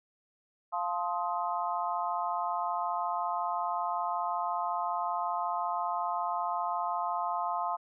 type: chord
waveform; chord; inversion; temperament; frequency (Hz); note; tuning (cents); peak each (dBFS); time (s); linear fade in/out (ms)
sine; F dominant seventh; none; just; 698.5 / 873.1 / 1047.7 / 1257.2; F5 / A5 / C6 / Eb6; 0 / -14 / +2 / +18; -34 / -35 / -34 / -37; 0.72-7.77; 20
effects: none